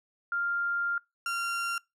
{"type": "tone pair in turn", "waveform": ["sine", "35% pulse"], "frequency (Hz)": [1396.9, 1381.7], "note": ["F6", "F6"], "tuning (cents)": [0, -19], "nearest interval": "unison", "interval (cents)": 19, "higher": "first", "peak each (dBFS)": -27, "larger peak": "neither", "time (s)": [[0.32, 0.98], [1.26, 1.78]], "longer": "first", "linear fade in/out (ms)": 2, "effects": ["noise-tail reverb RT60 0.2 s tail -23 dB re dry", "low-pass 11000 Hz 12 dB/octave"]}